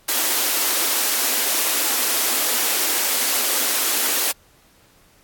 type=high-pass noise; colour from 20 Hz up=white; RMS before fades=-20 dBFS; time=0.08-4.32 s; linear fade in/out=10 ms; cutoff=240 Hz; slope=96 dB/octave; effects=pink hiss -55 dBFS RMS until 5.23 s + AAC 64 kbps